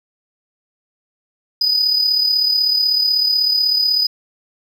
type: tone with amplitude modulation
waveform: triangle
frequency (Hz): 4976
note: D#8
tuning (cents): -1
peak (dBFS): -9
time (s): 1.61-4.07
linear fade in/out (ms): 5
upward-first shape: sine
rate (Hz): 36.1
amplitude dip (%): 55
effects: tanh soft clip ceiling -6 dBFS